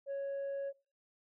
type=tone; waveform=sine; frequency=554.4 Hz; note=C#5; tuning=in tune; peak=-33 dBFS; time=0.06-0.73 s; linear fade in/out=50 ms; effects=noise-tail reverb RT60 0.4 s tail -24 dB re dry + tanh soft clip ceiling -35 dBFS